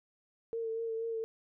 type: tone with vibrato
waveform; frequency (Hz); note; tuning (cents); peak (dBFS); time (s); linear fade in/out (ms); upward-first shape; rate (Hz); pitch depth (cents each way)
sine; 453.3; A#4; -48; -33; 0.53-1.24; 0; sine; 4.2; 24
effects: none